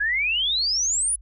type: exponential sweep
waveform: sine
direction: up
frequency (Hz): 1627 to 10160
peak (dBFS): -20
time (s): 0-1.16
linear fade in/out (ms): 10
effects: added 50 Hz sine -43 dBFS peak until 1.21 s